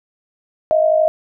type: tone pair together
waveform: sine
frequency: 628 / 680 Hz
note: D#5 / F5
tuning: +16 / -46 cents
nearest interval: minor second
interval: 138 cents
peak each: -12 / -18 dBFS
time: 0.71-1.08 s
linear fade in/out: 0 ms
effects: none